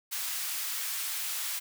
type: high-pass noise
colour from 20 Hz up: white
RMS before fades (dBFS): -34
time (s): 0.11-1.6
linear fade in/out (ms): 20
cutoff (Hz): 1200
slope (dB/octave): 12
effects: none